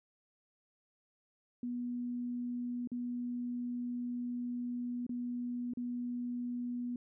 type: tone with dropouts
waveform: sine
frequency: 243.6 Hz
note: B3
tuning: 24 cents flat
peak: -35 dBFS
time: 1.63-6.96 s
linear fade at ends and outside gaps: 2 ms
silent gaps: 2.874-2.917 / 5.066-5.093 / 5.736-5.772 s
effects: none